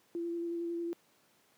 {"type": "tone with vibrato", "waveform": "sine", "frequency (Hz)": 340, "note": "F4", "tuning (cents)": -46, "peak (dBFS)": -33, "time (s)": [0.15, 0.93], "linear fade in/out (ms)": 0, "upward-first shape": "square", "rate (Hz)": 11, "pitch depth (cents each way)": 11, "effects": ["pink hiss -68 dBFS RMS until 1.57 s", "high-pass 200 Hz 12 dB/octave"]}